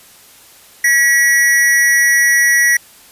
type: tone with amplitude modulation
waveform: square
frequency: 1930 Hz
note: B6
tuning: 40 cents flat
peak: -7 dBFS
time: 0.84-2.77 s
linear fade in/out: 5 ms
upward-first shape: sine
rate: 265 Hz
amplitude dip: 55%
effects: white hiss -43 dBFS RMS until 3.11 s + resampled to 32000 Hz